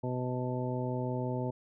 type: harmonic tone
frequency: 125.8 Hz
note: B2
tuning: 32 cents sharp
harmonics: 1 / 2 / 3 / 4 / 5 / 7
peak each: -34 / -37 / -39 / -40 / -41 / -42 dBFS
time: 0.03-1.51 s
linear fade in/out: 10 ms
effects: none